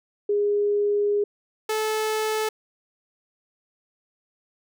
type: tone pair in turn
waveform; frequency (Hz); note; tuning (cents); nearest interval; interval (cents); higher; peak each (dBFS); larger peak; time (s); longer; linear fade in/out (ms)
sine / sawtooth; 411 / 434.1; G#4 / A4; -18 / -23; minor second; 95; second; -19; neither; 0.29-1.24 / 1.69-2.49; first; 5
effects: none